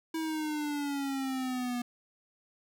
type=exponential sweep; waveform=square; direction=down; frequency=324.2 to 241.3 Hz; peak=-32 dBFS; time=0.14-1.82 s; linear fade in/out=5 ms; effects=none